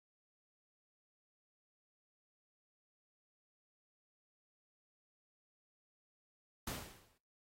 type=noise with exponential decay; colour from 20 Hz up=pink; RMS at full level=-39 dBFS; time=6.67-7.18 s; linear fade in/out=5 ms; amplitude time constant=110 ms; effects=noise-tail reverb RT60 0.3 s tail -19 dB re dry + AAC 48 kbps

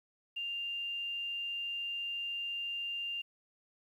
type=tone; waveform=sine; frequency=2794 Hz; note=F7; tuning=in tune; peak=-35 dBFS; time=0.36-3.22 s; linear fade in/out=10 ms; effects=11-bit

